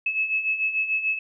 sine beating tone pair, 2589 / 2595.8 Hz, E7 / E7, -32 / -27 cents, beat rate 6.8 Hz, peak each -29 / -23 dBFS, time 0.06-1.19 s, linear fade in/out 5 ms, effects none

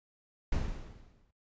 brown noise with exponential decay, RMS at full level -29 dBFS, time 0.52-1.31 s, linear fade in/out 5 ms, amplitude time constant 170 ms, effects noise-tail reverb RT60 0.1 s tail -21 dB re dry + resampled to 16000 Hz

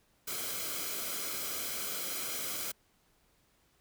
white noise with comb filter, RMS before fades -37 dBFS, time 0.27-2.72 s, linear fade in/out 10 ms, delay 1.1 ms, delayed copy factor -0.6, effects pink hiss -70 dBFS RMS until 3.8 s

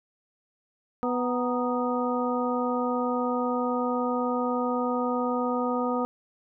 harmonic tone with a mistuned harmonic, 247.6 Hz, B3, 5 cents sharp, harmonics 1 / 2 / 3 / 4 / 5, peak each -28 / -29 / -33 / -34 / -32 dBFS, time 1.03-6.05 s, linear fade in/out 0 ms, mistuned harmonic 4, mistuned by -91 cents, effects none

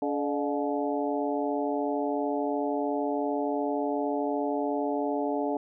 harmonic tone with a mistuned harmonic, 142.8 Hz, D3, 48 cents flat, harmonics 2 / 3 / 4 / 5 / 6, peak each -30 / -32 / -33 / -34 / -35 dBFS, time 0.02-5.57 s, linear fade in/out 2 ms, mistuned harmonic 4, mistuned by +87 cents, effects none

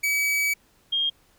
45% pulse / sine tone pair in turn, 2281 / 3226 Hz, C#7 / G7, +49 / +49 cents, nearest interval tritone, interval 600 cents, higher second, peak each -21 dBFS, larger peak neither, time 0.03-0.54 / 0.92-1.1 s, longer first, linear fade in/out 10 ms, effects pink hiss -61 dBFS RMS until 1.38 s

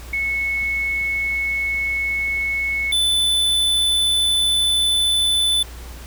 sine / square tone pair in turn, 2200 / 3507 Hz, C#7 / A7, -14 / -6 cents, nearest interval minor sixth, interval 808 cents, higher second, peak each -19 / -16 dBFS, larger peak second, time 0.13-2.92 / 2.92-5.63 s, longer first, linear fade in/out 5 ms, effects added 60 Hz sine -34 dBFS peak until 6.06 s + pink hiss -41 dBFS RMS until 6.06 s

